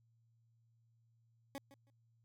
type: tone with echo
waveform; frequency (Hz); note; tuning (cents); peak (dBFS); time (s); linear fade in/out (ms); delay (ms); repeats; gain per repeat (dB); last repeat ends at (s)
20% pulse; 277.2; C#4; 0; -38; 1.55-1.58; 0; 160; 2; -15; 1.9
effects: added 115 Hz sine -70 dBFS peak until 2.24 s